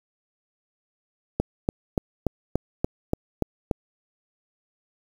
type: click train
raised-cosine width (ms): 2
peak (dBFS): -8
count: 9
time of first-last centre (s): 1.4-3.712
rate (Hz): 3.46
effects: 7-bit